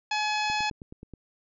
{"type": "harmonic tone", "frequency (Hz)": 848, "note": "G#5", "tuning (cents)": 36, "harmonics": [1, 2, 3, 4, 5, 6, 7, 8], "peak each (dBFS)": [-28, -34, -31, -37, -37, -38, -50, -44], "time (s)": [0.11, 0.7], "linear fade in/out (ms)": 5}
{"type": "click train", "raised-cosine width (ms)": 3, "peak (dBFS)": -29, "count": 7, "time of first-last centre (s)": [0.5, 1.137], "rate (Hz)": 9.42}
{"effects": []}